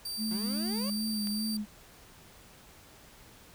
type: tone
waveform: sawtooth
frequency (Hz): 4664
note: D8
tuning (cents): -13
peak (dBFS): -32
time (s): 0.05-1.57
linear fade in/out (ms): 5
type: tone with vibrato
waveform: sine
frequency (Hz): 213.9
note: A3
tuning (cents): -49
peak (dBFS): -31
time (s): 0.17-1.66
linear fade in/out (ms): 50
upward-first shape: sine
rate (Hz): 2.5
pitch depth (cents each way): 51
type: exponential sweep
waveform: 30% pulse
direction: up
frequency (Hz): 174.61 to 584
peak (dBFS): -37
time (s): 0.31-0.9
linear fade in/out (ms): 2
type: click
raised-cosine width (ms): 0.2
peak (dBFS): -27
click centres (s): 1.272
effects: pink hiss -55 dBFS RMS until 3.54 s